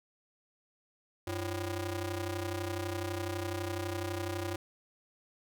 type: ring-modulated tone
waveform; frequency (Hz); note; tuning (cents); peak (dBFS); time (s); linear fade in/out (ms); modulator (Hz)
sawtooth; 220; A3; 0; -27; 1.27-4.56; 5; 126
effects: none